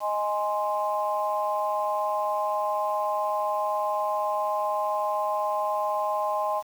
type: chord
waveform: sine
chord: Ab major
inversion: second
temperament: equal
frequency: 622.3 / 830.6 / 1046.5 Hz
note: Eb5 / Ab5 / C6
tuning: 0 / 0 / 0 cents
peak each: -28 dBFS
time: 0-6.63 s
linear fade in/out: 50 ms
effects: tanh soft clip ceiling -14 dBFS + 8-bit